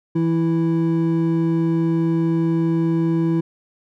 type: tone pair together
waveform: triangle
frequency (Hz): 164.8 / 329.6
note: E3 / E4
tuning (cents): 0 / 0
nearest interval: octave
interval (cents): 1200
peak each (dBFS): -17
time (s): 0.15-3.41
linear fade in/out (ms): 10
effects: none